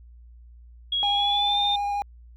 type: tone with pitch glide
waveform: sine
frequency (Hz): 3312 to 3612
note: G#7 to A7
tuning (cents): -5 to +45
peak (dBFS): -22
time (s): 0.92-1.76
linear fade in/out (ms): 5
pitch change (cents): +150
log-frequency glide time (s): 1.12-1.6
type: tone with vibrato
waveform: triangle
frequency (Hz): 813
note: G#5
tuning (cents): -37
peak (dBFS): -22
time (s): 1.03-2.02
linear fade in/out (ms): 0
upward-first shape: square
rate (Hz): 13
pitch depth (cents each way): 8
effects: added 59 Hz sine -45 dBFS peak until 2.36 s